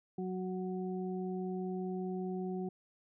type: harmonic tone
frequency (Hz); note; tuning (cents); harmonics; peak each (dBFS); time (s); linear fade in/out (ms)
185; F#3; 0; 1 / 2 / 4; -37 / -39 / -47; 0.18-2.69; 5
effects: none